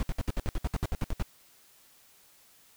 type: noise bursts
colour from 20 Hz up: brown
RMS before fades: -28 dBFS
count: 14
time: 0-1.225 s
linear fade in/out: 0 ms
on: 29 ms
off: 63 ms
effects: white hiss -60 dBFS RMS until 2.76 s